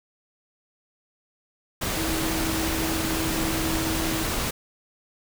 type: tone in noise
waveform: sine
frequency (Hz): 322.5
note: E4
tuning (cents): -38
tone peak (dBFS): -28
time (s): 1.96-4.24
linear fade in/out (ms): 10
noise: pink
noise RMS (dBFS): -27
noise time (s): 1.81-4.51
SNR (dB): -4
effects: none